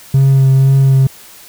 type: tone with vibrato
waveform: triangle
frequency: 134.8 Hz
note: C#3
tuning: 48 cents flat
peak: -3 dBFS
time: 0.14-1.07 s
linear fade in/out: 5 ms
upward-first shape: sine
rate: 2 Hz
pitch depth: 16 cents each way
effects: tanh soft clip ceiling 0 dBFS + white hiss -38 dBFS RMS until 1.48 s